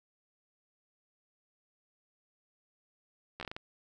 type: slowing click train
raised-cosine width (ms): 0.3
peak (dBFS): -24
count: 7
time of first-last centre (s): 3.4-3.565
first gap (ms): 12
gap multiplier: 1.33
effects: none